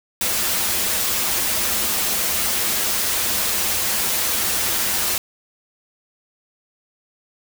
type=noise with comb filter; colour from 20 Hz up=white; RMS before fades=-21 dBFS; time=0.21-5.18 s; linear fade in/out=2 ms; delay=7 ms; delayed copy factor=-0.55; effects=none